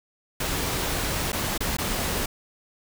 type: noise with dropouts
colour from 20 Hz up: pink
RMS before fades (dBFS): -27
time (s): 0.4-2.26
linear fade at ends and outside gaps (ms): 5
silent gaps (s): 1.32-1.329 / 1.578-1.605 / 1.769-1.784
effects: none